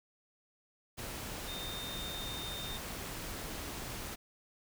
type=tone in noise; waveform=sine; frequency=3652 Hz; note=A#7; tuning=36 cents flat; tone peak=-42 dBFS; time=1.47-2.78 s; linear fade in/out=20 ms; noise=pink; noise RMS=-42 dBFS; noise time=0.97-4.16 s; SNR=-3 dB; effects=none